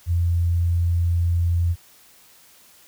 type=tone; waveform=sine; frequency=85.8 Hz; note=F2; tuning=30 cents flat; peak=-17 dBFS; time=0.06-1.76 s; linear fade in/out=50 ms; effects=white hiss -52 dBFS RMS until 2.87 s